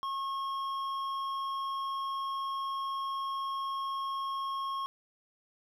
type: tone with hard clipping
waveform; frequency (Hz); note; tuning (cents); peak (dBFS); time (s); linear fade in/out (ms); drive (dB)
sine; 1086; C#6; -36; -34; 0.03-4.86; 0; 7
effects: none